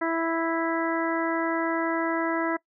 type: harmonic tone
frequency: 329.6 Hz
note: E4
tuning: in tune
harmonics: 1 / 2 / 3 / 4 / 5 / 6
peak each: -27 / -30 / -32 / -33 / -34 / -35 dBFS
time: 0.01-2.57 s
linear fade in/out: 10 ms
effects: noise-tail reverb RT60 0.1 s tail -22 dB re dry